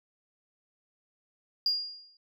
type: tone with exponential decay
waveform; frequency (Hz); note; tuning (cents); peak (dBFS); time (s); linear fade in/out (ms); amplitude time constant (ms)
sine; 4828; D8; +47; -21; 1.66-2.17; 2; 110
effects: tanh soft clip ceiling -18 dBFS